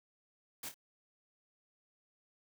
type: noise with echo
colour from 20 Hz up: white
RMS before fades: -43 dBFS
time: 0.63-0.69 s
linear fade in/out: 5 ms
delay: 27 ms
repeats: 2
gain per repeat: -8 dB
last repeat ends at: 0.744 s
effects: none